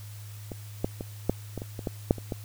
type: clicks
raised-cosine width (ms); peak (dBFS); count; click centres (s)
2; -22 / -12 / -20 / -9 / -20 / -23 / -23 / -15 / -6 / -25 / -17; 11; 0.518 / 0.845 / 1.009 / 1.296 / 1.577 / 1.619 / 1.792 / 1.872 / 2.109 / 2.183 / 2.322
effects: added 104 Hz sine -40 dBFS peak until 2.44 s + white hiss -51 dBFS RMS until 2.44 s